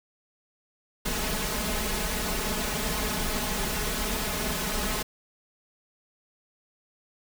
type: noise with comb filter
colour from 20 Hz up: pink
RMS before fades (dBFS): -29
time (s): 1.05-5.03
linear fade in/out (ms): 10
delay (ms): 4.7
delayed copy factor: +0.95
effects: none